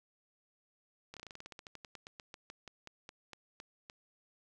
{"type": "slowing click train", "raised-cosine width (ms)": 0.2, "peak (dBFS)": -30, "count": 25, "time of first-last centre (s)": [1.14, 3.899], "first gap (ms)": 27, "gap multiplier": 1.11, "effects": []}